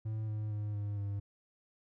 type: tone with pitch steps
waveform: triangle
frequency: 109.2 / 107.01 / 104.87 / 102.77 / 100.72 Hz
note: A2 / A2 / G#2 / G#2 / G2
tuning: -13 / -48 / +17 / -18 / +47 cents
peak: -32 dBFS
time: 0.05-1.2 s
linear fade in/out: 10 ms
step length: 230 ms
effects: none